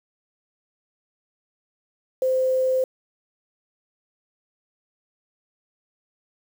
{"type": "tone with quantisation", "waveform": "sine", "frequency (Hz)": 518, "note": "C5", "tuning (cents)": -17, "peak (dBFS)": -18, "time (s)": [2.22, 2.84], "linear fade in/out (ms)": 2, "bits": 7, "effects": []}